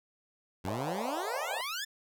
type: exponential sweep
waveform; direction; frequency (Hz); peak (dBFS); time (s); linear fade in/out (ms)
15% pulse; up; 87.31 to 1800; -28; 0.64-1.85; 10
type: band-pass noise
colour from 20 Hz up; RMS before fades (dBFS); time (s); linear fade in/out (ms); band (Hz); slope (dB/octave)
white; -38; 0.67-1.61; 0; 500 to 980; 48
effects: none